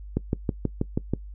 click train, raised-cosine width 3 ms, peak -10 dBFS, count 7, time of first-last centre 0.17-1.136 s, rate 6.21 Hz, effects noise-tail reverb RT60 0.1 s tail -21 dB re dry + added 50 Hz sine -37 dBFS peak until 1.34 s

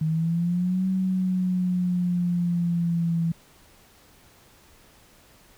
sine linear two-way sweep, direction up then down, 155.56 to 188.8 to 165.7 Hz, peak -21 dBFS, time 0.01-3.32 s, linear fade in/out 5 ms, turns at 0.87 s, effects pink hiss -55 dBFS RMS until 5.57 s

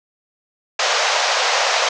pink band-pass noise, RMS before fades -18 dBFS, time 0.79-1.89 s, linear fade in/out 5 ms, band 510 to 6600 Hz, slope 48 dB/octave, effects none

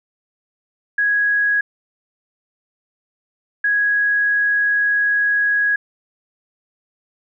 sine tone pair in turn, 1661.2 / 1661.2 Hz, G#6 / G#6, 0 / 0 cents, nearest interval unison, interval 0 cents, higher neither, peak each -14 dBFS, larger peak neither, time 0.98-1.61 / 3.64-5.76 s, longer second, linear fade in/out 5 ms, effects none

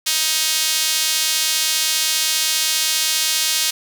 sawtooth tone with high-pass filter, 315 Hz, D#4, 21 cents sharp, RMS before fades -19 dBFS, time 0.06-3.71 s, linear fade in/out 10 ms, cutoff 3900 Hz, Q 1, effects none

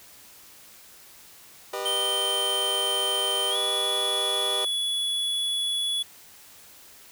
25% pulse chord, G augmented, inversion none, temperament just, 392 / 490 / 612.5 Hz, G4 / B4 / D#5, 0 / -14 / -27 cents, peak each -30 dBFS, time 1.73-4.65 s, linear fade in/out 5 ms
square tone with pitch glide, 3116 to 3398 Hz, G7 to G#7, -11 to +39 cents, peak -25 dBFS, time 1.85-6.03 s, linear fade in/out 10 ms, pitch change +150 cents, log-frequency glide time 3.5-3.56 s
effects white hiss -50 dBFS RMS until 7.11 s

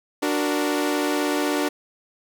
sawtooth chord, D augmented, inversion none, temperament equal, 293.7 / 370 / 466.2 Hz, D4 / F#4 / A#4, 0 / 0 / 0 cents, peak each -19 / -23 / -25 dBFS, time 0.22-1.69 s, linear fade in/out 10 ms, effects none

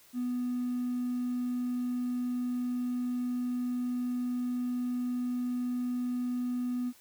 triangle tone with hard clipping, 246.9 Hz, B3, in tune, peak -30 dBFS, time 0.13-6.93 s, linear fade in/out 50 ms, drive 4 dB, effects white hiss -59 dBFS RMS until 7 s

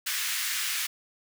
pink high-pass noise, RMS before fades -30 dBFS, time 0.06-0.87 s, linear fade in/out 10 ms, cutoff 1600 Hz, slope 24 dB/octave, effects none

